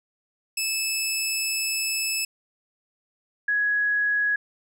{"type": "tone pair in turn", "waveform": ["15% pulse", "sine"], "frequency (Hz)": [2613, 1671.5], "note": ["E7", "G#6"], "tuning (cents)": [-16, 11], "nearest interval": "minor sixth", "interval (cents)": 773, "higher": "first", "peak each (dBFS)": [-17, -20], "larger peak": "first", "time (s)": [[0.57, 2.25], [3.48, 4.36]], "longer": "first", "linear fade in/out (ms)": 5, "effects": []}